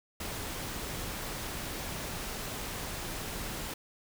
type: noise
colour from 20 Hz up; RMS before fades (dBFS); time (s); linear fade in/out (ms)
pink; -38; 0.2-3.74; 5
effects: none